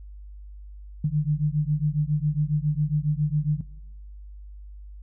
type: beating tone pair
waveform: sine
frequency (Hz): 146.83 / 154.13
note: D3 / D#3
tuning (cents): 0 / -16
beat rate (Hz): 7.3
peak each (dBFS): -24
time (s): 1.04-3.61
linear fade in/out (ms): 5
effects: noise-tail reverb RT60 0.9 s tail -21 dB re dry + added 50 Hz sine -39 dBFS peak until 5.02 s